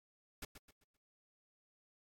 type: noise with echo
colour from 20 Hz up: pink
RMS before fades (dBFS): -45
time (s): 0.42-0.45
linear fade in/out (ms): 5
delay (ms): 130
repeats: 4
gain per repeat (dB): -9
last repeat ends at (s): 0.97
effects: AAC 64 kbps